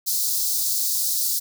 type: high-pass noise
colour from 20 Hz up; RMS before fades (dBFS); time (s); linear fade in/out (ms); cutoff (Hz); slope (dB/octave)
white; -23; 0.06-1.4; 20; 4100; 48
effects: none